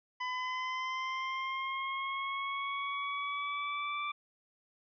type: linear sweep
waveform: 25% pulse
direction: up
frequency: 1003 to 1174.7 Hz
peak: -30 dBFS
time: 0.2-4.12 s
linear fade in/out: 10 ms
effects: resampled to 11025 Hz